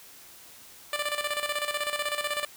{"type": "tone with tremolo", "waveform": "10% pulse", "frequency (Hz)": 590, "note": "D5", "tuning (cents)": 8, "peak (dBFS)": -18, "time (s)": [0.93, 2.45], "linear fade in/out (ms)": 2, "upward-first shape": "square", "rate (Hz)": 16, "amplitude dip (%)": 65, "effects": ["white hiss -50 dBFS RMS until 2.56 s"]}